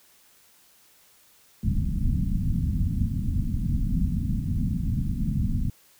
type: low-pass noise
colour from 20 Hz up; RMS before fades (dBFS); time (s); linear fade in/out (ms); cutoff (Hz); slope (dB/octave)
pink; -25; 1.63-5.7; 2; 240; 48
effects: white hiss -58 dBFS RMS until 5.99 s